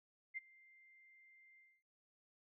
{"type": "tone with ADSR envelope", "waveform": "sine", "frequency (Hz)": 2093, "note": "C7", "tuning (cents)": 0, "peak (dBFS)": -39, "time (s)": [0.34, 1.83], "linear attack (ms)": 32, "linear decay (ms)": 21, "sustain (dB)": -24, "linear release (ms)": 250, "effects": []}